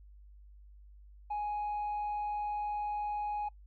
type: tone with tanh clipping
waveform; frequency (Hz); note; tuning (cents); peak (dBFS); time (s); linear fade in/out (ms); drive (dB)
triangle; 833; G#5; +5; -33; 1.3-3.49; 10; 6
effects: noise-tail reverb RT60 0.1 s tail -22 dB re dry + added 50 Hz sine -52 dBFS peak until 3.66 s